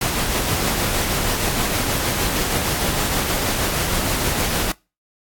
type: noise with tremolo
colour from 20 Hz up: pink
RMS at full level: -20 dBFS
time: 0.01-4.72 s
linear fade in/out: 5 ms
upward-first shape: sine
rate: 6.4 Hz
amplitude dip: 25%
effects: noise-tail reverb RT60 0.3 s tail -25 dB re dry + AAC 64 kbps